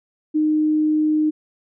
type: tone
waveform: sine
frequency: 307.2 Hz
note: D#4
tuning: 22 cents flat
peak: -15 dBFS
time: 0.34-1.31 s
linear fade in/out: 20 ms
effects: none